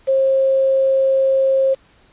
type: tone with quantisation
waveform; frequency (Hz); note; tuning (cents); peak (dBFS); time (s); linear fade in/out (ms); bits
sine; 535; C5; +38; -12; 0.07-1.75; 20; 6
effects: pink hiss -53 dBFS RMS until 2.12 s + resampled to 8000 Hz